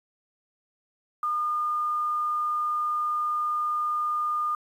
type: tone with quantisation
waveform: sine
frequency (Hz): 1215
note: D#6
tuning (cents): -42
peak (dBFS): -24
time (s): 1.23-4.55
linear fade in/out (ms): 2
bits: 9
effects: resampled to 32000 Hz